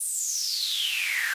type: noise with high-pass filter sweep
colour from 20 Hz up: pink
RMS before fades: -28 dBFS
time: 0-1.34 s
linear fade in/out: 10 ms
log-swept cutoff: 9500 to 1600 Hz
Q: 8.9
effects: resampled to 32000 Hz